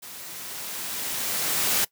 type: noise with level ramp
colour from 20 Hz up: white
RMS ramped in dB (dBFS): -41 to -22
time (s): 0.02-1.85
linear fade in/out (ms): 10
effects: noise-tail reverb RT60 0.1 s tail -21 dB re dry + high-pass 100 Hz 12 dB/octave